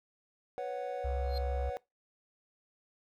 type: chord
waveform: triangle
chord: B suspended second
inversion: none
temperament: equal with one note detuned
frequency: 493.9 / 556.9 / 740 Hz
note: B4 / C#5 / F#5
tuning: 0 / +8 / 0 cents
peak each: -37 dBFS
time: 0.58-1.77 s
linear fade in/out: 0 ms
type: tone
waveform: sine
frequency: 66 Hz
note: C2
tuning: 16 cents sharp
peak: -31 dBFS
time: 1.04-1.7 s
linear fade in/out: 10 ms
type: tone with exponential growth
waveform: triangle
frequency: 4186 Hz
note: C8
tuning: in tune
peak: -35 dBFS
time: 1.23-1.38 s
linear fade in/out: 1 ms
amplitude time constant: 32 ms
effects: noise-tail reverb RT60 0.2 s tail -22 dB re dry + tanh soft clip ceiling -25 dBFS